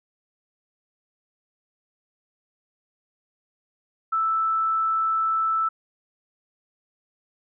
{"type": "tone", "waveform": "sine", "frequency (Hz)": 1318.5, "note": "E6", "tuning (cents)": 0, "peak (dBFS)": -20, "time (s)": [4.12, 5.69], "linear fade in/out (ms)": 10, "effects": []}